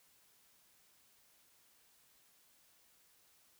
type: silence
effects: white hiss -69 dBFS RMS until 3.59 s